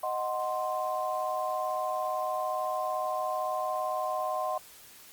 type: chord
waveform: sine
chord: C diminished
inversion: first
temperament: equal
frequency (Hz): 622.3 / 740 / 1046.5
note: Eb5 / Gb5 / C6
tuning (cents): 0 / 0 / 0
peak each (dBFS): -33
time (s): 0.03-4.58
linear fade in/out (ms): 5
effects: white hiss -52 dBFS RMS until 5.12 s + Opus 32 kbps